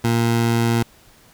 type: tone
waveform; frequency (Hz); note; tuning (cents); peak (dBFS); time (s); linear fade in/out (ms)
20% pulse; 116.54; A#2; 0; -11; 0.04-0.83; 5
effects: pink hiss -51 dBFS RMS until 1.33 s